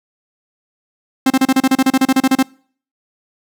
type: tone bursts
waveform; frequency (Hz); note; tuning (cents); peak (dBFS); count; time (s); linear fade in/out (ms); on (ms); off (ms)
45% pulse; 263.9; C4; +15; -9; 16; 1.26-2.428; 5; 43; 32
effects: noise-tail reverb RT60 0.5 s tail -25 dB re dry